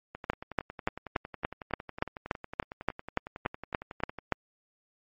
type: two click trains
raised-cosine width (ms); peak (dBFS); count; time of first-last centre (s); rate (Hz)
0.5; -11 / -24; 15 / 45; 0.3-4.323 / 0.15-4.187; 3.48 / 10.9
effects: MP3 32 kbps